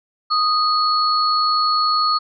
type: tone pair together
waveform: sine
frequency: 1244.5 / 4369 Hz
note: D#6 / C#8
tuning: 0 / -26 cents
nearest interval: octave + minor seventh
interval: 2174 cents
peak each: -16 / -20 dBFS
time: 0.3-2.19 s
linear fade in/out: 20 ms
effects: none